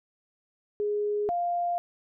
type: tone pair in turn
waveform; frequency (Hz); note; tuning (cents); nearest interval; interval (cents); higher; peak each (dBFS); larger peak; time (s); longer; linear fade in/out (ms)
sine; 415.3 / 698.4; G#4 / F5; 0 / 0; major sixth; 900; second; -25; neither; 0.8-1.29 / 1.29-1.78; neither; 0
effects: none